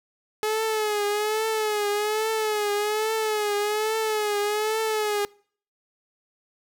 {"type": "tone with vibrato", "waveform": "sawtooth", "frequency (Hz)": 426, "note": "G#4", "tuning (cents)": 44, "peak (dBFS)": -19, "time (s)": [0.43, 5.25], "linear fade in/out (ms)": 0, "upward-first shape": "triangle", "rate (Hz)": 1.2, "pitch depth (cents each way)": 75, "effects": ["noise-tail reverb RT60 0.5 s tail -24 dB re dry"]}